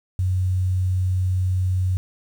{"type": "tone with quantisation", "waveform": "sine", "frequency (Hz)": 92.5, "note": "F#2", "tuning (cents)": 0, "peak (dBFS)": -18, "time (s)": [0.19, 1.97], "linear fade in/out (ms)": 0, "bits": 8, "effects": []}